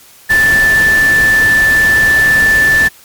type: tone in noise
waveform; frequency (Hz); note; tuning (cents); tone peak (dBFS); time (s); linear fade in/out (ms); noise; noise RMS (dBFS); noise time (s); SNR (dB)
sine; 1760; A6; 0; -6; 0.29-2.89; 20; pink; -20; 0.29-2.89; +11
effects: white hiss -41 dBFS RMS until 3.04 s + MP3 96 kbps